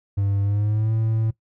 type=tone with pitch glide; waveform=triangle; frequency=99.7 to 111.26 Hz; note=G2 to A2; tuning=+30 to +20 cents; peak=-17 dBFS; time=0.17-1.31 s; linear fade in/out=10 ms; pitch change=+190 cents; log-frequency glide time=0.42-0.93 s; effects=noise-tail reverb RT60 0.1 s tail -18 dB re dry